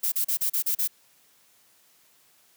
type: noise bursts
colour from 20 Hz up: violet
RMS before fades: -25 dBFS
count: 7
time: 0.03-0.877 s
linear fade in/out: 10 ms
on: 91 ms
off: 35 ms
effects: white hiss -61 dBFS RMS until 2.56 s + high-pass 100 Hz 12 dB/octave